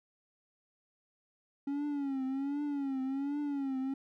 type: tone with vibrato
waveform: triangle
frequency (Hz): 277.2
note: C#4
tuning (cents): 0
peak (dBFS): -30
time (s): 1.67-3.94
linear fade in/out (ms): 5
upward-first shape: triangle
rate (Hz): 1.3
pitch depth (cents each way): 110
effects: none